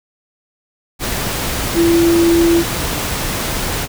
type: tone in noise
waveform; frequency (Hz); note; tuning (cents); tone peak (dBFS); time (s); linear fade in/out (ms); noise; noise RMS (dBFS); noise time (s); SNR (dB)
sine; 337.2; E4; +39; -9; 1.74-2.64; 50; pink; -20; 0.99-3.88; +8
effects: none